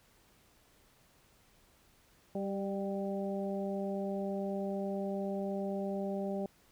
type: harmonic tone with a mistuned harmonic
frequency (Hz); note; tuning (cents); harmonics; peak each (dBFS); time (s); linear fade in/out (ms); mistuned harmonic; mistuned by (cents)
196; G3; 0; 1 / 2 / 3 / 4; -36 / -39 / -39 / -45; 2.35-6.46; 2; 3; +20
effects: pink hiss -66 dBFS RMS until 6.71 s